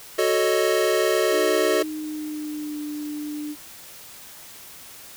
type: chord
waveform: square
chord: D# half-diminished seventh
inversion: first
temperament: equal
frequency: 370 / 440 / 554.4 / 622.3 Hz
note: F#4 / A4 / C#5 / D#5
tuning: 0 / 0 / 0 / 0 cents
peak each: -24 / -24 / -28 / -25 dBFS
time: 0.18-1.83 s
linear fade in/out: 10 ms
type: tone with pitch glide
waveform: sine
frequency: 311.3 to 298.1 Hz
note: D#4 to D4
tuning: +1 to +26 cents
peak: -28 dBFS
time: 1.3-3.56 s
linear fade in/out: 50 ms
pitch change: -75 cents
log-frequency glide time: 1.69-2.8 s
effects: white hiss -43 dBFS RMS until 5.16 s